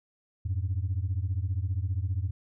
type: beating tone pair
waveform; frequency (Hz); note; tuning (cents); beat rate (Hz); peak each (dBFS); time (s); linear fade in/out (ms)
sine; 87.31 / 102.31; F2 / G#2; 0 / -25; 15; -28 / -29; 0.45-2.31; 10
effects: tanh soft clip ceiling -22 dBFS